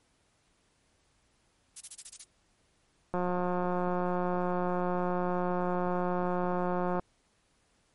violet noise bursts, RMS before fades -37 dBFS, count 7, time 1.76-2.241 s, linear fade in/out 10 ms, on 49 ms, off 23 ms
click train, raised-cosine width 1 ms, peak -18 dBFS, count 691, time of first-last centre 3.14-6.995 s, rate 179 Hz
effects pink hiss -70 dBFS RMS until 7.94 s + MP3 48 kbps

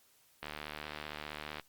click train, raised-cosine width 0.3 ms, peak -24 dBFS, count 89, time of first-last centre 0.43-1.597 s, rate 75.4 Hz, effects white hiss -67 dBFS RMS until 1.68 s + Opus 48 kbps

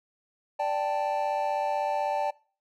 triangle chord, D suspended fourth, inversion none, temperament equal, 587.3 / 784 / 880 Hz, D5 / G5 / A5, 0 / 0 / 0 cents, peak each -28 dBFS, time 0.59-2.31 s, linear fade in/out 10 ms, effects noise-tail reverb RT60 0.4 s tail -23 dB re dry

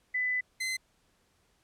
sine / sawtooth tone pair in turn, 2001 / 2054 Hz, B6 / C7, +22 / -33 cents, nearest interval unison, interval 45 cents, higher second, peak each -27 / -27 dBFS, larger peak neither, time 0.14-0.41 / 0.6-0.77 s, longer first, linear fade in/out 10 ms, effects pink hiss -70 dBFS RMS until 1.63 s + low-pass 11000 Hz 12 dB/octave

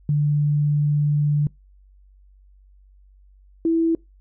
sine tone pair in turn, 147.2 / 329.1 Hz, D3 / E4, +4 / -3 cents, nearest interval octave + major second, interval 1393 cents, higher second, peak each -16 dBFS, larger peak neither, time 0.09-1.47 / 3.65-3.95 s, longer first, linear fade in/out 2 ms, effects noise-tail reverb RT60 0.2 s tail -24 dB re dry + added 48 Hz sine -49 dBFS peak until 4.2 s

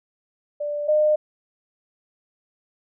sine tone pair in turn, 588 / 607.7 Hz, D5 / D#5, +2 / -41 cents, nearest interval minor second, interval 57 cents, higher second, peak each -24 / -15 dBFS, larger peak second, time 0.6-0.88 / 0.88-1.16 s, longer neither, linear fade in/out 10 ms, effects none

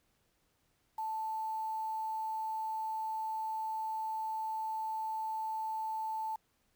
sine tone with quantisation, 880 Hz, A5, in tune, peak -34 dBFS, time 0.98-6.36 s, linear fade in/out 5 ms, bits 9, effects pink hiss -75 dBFS RMS until 6.75 s

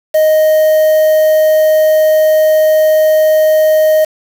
triangle tone with quantisation, 622.3 Hz, D#5, in tune, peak -4 dBFS, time 0.14-4.05 s, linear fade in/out 10 ms, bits 4, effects none

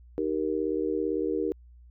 sine chord, Eb major, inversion none, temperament just, 311.1 / 388.9 / 466.7 Hz, Eb4 / G4 / Bb4, 0 / -14 / +2 cents, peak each -30 dBFS, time 0.18-1.52 s, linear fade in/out 0 ms, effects added 60 Hz sine -49 dBFS peak until 1.9 s

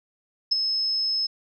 sine tone with ADSR envelope, 5190 Hz, E8, 28 cents flat, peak -15 dBFS, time 0.51-1.27 s, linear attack 13 ms, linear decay 14 ms, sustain -7 dB, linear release 11 ms, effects none

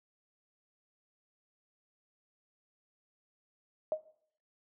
sine tone with exponential decay, 622.3 Hz, D#5, in tune, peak -25 dBFS, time 3.92-4.04 s, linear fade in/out 1 ms, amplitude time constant 26 ms, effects noise-tail reverb RT60 0.6 s tail -18 dB re dry

